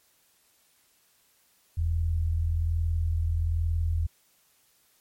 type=tone pair together; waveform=sine; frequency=41.25 / 82.41 Hz; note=E1 / E2; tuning=+2 / 0 cents; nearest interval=octave; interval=1198 cents; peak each=-30 / -24 dBFS; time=1.77-4.07 s; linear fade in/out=10 ms; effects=white hiss -65 dBFS RMS until 5 s + MP3 64 kbps